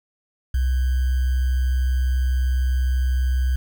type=tone with sample-and-hold; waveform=sine; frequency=63.8 Hz; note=C2; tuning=43 cents flat; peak=-17 dBFS; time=0.54-3.56 s; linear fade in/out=5 ms; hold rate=1575 Hz; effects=none